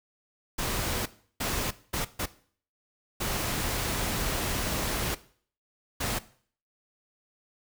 pink noise bursts at uneven times, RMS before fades -30 dBFS, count 6, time 0.58-1.06 / 1.4-1.71 / 1.93-2.05 / 2.19-2.26 / 3.2-5.15 / 6-6.19 s, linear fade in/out 10 ms, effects noise-tail reverb RT60 0.5 s tail -17 dB re dry

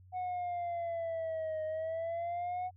sine exponential two-way sweep, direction down then up, 737 to 622.3 to 737 Hz, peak -31 dBFS, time 0.12-2.71 s, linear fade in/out 50 ms, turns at 1.64 s, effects tanh soft clip ceiling -33 dBFS + added 92 Hz sine -55 dBFS peak until 2.76 s

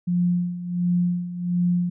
sine tone with tremolo, 176.5 Hz, F3, 19 cents sharp, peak -17 dBFS, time 0.07-1.9 s, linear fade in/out 10 ms, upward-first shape sine, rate 1.4 Hz, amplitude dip 75%, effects none

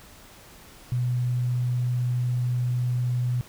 sine tone, 123.47 Hz, B2, in tune, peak -22 dBFS, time 0.92-3.41 s, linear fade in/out 0 ms, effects pink hiss -49 dBFS RMS until 3.48 s

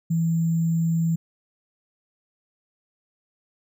sine tone with sample-and-hold, 164.81 Hz, E3, in tune, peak -19 dBFS, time 0.1-1.16 s, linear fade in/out 10 ms, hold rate 7350 Hz, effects none

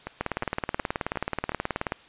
two click trains, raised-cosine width 0.5 ms, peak -17 / -11 dBFS, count 5 / 33, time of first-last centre 0.07-1.519 / 0.21-1.921 s, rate 2.76 / 18.7 Hz, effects white hiss -52 dBFS RMS until 2.08 s + resampled to 8000 Hz

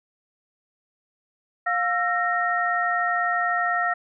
sine tone cluster, 708 / 1344 / 1858 Hz, F5 / E6 / A#6, +23 / +33 / -6 cents, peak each -25 dBFS, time 1.66-3.94 s, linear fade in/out 10 ms, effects none

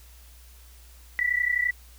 sine tone pair together, 1947 / 1978.7 Hz, B6 / B6, -25 / +3 cents, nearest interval unison, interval 28 cents, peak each -25 dBFS, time 1.19-1.71 s, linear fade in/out 0 ms, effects added 60 Hz sine -48 dBFS peak until 1.98 s + white hiss -55 dBFS RMS until 1.98 s

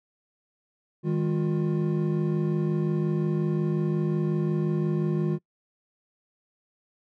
triangle tone cluster, 156.3 / 201.9 / 356 Hz, D#3 / G#3 / F4, +8 / -49 / +33 cents, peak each -23 / -28 / -27 dBFS, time 1.03-5.39 s, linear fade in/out 50 ms, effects noise-tail reverb RT60 0.1 s tail -24 dB re dry

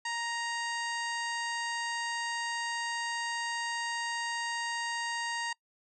harmonic tone, 935 Hz, A#5, 5 cents sharp, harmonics 1 / 2 / 3 / 4 / 5 / 6 / 7 / 8 / 9, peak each -36 / -36 / -42 / -48 / -43 / -55 / -46 / -50 / -50 dBFS, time 0.05-5.53 s, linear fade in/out 5 ms, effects noise-tail reverb RT60 0.1 s tail -25 dB re dry

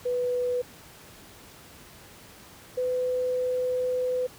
sine tone pair in turn, 493.9 / 503.1 Hz, B4 / B4, 0 / +32 cents, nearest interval unison, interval 32 cents, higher second, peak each -24 dBFS, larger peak neither, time 0.05-0.62 / 2.77-4.27 s, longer second, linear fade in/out 10 ms, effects pink hiss -49 dBFS RMS until 4.38 s + high-pass 60 Hz 12 dB/octave

